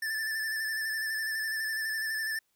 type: tone with vibrato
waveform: square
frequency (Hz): 1760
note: A6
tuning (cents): 0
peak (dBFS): -31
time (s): 0.02-2.39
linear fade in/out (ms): 5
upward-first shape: square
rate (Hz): 12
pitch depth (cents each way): 26
effects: white hiss -75 dBFS RMS until 2.55 s